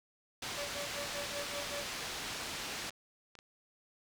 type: low-pass noise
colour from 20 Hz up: white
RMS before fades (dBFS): -41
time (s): 0.42-2.9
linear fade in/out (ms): 5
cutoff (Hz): 5100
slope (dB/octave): 12
type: tone with tremolo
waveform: 40% pulse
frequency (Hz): 575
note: D5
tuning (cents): -37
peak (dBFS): -38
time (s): 0.57-1.89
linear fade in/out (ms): 10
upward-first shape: sine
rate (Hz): 5.2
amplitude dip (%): 100
type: clicks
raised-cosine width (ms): 0.2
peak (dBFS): -35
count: 6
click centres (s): 1.497 / 1.594 / 2.32 / 2.906 / 3.353 / 3.389
effects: none